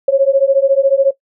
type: beating tone pair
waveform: sine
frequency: 539 / 553 Hz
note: C#5 / C#5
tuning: -49 / -4 cents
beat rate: 14 Hz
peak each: -11 dBFS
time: 0.08-1.11 s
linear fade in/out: 5 ms
effects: noise-tail reverb RT60 0.1 s tail -19 dB re dry